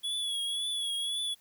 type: tone with vibrato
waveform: square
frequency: 3375 Hz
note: G#7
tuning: 27 cents sharp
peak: -31 dBFS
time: 0.03-1.35 s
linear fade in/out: 20 ms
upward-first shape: triangle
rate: 1.9 Hz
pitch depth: 55 cents each way
effects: white hiss -64 dBFS RMS until 1.4 s